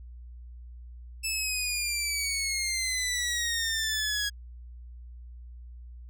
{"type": "exponential sweep", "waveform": "15% pulse", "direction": "down", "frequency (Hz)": [2637, 1652], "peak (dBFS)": -21, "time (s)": [1.23, 4.3], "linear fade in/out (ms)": 20, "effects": ["added 60 Hz sine -42 dBFS peak until 6.09 s"]}